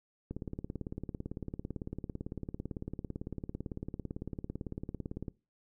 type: click train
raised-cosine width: 3 ms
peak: -25 dBFS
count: 90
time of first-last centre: 0.31-5.282 s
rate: 17.9 Hz
effects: noise-tail reverb RT60 0.3 s tail -22 dB re dry